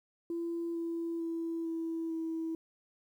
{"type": "tone with pitch steps", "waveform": "sine", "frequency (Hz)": [337.6, 334.5, 331.4, 328.4, 325.3], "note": ["E4", "E4", "E4", "E4", "E4"], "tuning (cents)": [41, 25, 9, -6, -23], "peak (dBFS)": -32, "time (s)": [0.3, 2.55], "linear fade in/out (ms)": 2, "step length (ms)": 450, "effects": ["tanh soft clip ceiling -29 dBFS", "11-bit"]}